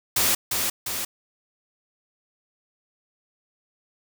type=noise with echo; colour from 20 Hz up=white; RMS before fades=-21 dBFS; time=0.16-0.35 s; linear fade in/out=5 ms; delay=350 ms; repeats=2; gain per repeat=-4 dB; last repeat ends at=1.05 s; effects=none